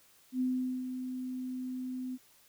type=tone with ADSR envelope; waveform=sine; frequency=255 Hz; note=C4; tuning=44 cents flat; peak=-27 dBFS; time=0.32-2.18 s; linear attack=84 ms; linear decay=430 ms; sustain=-8 dB; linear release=38 ms; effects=white hiss -63 dBFS RMS until 2.48 s